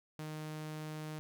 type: tone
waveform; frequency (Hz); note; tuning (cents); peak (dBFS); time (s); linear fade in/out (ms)
sawtooth; 154.5; D#3; -12; -37; 0.19-1.19; 0
effects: none